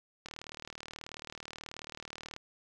click train, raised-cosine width 0.2 ms, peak -25 dBFS, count 82, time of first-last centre 0.26-2.364 s, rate 38.5 Hz, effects none

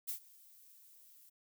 violet noise with ADSR envelope, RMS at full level -38 dBFS, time 0.07-1.3 s, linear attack 23 ms, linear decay 97 ms, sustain -23 dB, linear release 15 ms, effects none

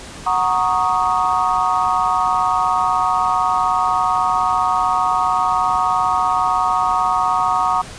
sine chord, D# minor seventh, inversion first, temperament equal, 740 / 932.3 / 1108.7 / 1244.5 Hz, F#5 / A#5 / C#6 / D#6, 0 / 0 / 0 / 0 cents, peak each -20 dBFS, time 0.26-7.82 s, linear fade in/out 10 ms, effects pink hiss -35 dBFS RMS until 7.98 s + resampled to 22050 Hz

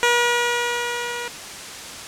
10% pulse tone with level ramp, 480 Hz, B4, 49 cents flat, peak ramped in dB -6 to -19 dBFS, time 0.03-1.28 s, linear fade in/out 0 ms, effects white hiss -34 dBFS RMS until 2.07 s + low-pass 8000 Hz 12 dB/octave

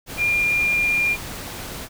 sine tone in noise, 2403 Hz, D7, 39 cents sharp, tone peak -17 dBFS, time 0.17-1.17 s, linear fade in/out 50 ms, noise pink, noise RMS -33 dBFS, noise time 0.06-1.89 s, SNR +13 dB, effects none

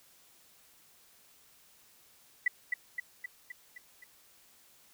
sine tone with echo, 1975.5 Hz, B6, in tune, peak -23 dBFS, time 2.46-2.48 s, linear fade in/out 5 ms, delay 260 ms, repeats 6, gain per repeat -4 dB, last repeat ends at 4.04 s, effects white hiss -62 dBFS RMS until 4.93 s

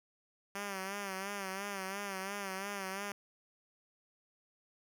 5% pulse tone with vibrato, 196 Hz, G3, in tune, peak -27 dBFS, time 0.55-3.12 s, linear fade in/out 2 ms, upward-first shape sine, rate 2.9 Hz, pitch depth 68 cents each way, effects none

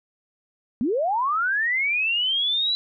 sine linear sweep, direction up, 210.9 to 3980 Hz, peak -20 dBFS, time 0.81-2.75 s, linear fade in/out 0 ms, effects none

